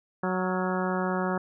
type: harmonic tone with a mistuned harmonic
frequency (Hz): 185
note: F#3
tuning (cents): 0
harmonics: 1 / 2 / 3 / 4 / 5 / 6 / 7 / 8 / 9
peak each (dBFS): -29 / -32 / -34 / -35 / -36 / -37 / -37 / -38 / -39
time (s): 0.23-1.38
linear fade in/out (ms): 5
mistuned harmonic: 8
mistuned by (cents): -65
effects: none